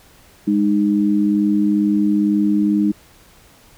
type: tone pair together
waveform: sine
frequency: 205.2 / 307.4 Hz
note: G#3 / D#4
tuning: -21 / -21 cents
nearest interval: perfect fifth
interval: 700 cents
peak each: -16 dBFS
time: 0.47-2.92 s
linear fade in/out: 10 ms
effects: pink hiss -49 dBFS RMS until 3.77 s